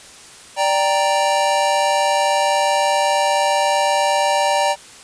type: chord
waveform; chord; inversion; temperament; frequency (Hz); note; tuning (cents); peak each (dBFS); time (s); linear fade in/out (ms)
square; G minor; second; equal; 587.3 / 784 / 932.3; D5 / G5 / Bb5; 0 / 0 / 0; -20; 0.56-4.76; 50
effects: white hiss -41 dBFS RMS until 5.03 s + resampled to 22050 Hz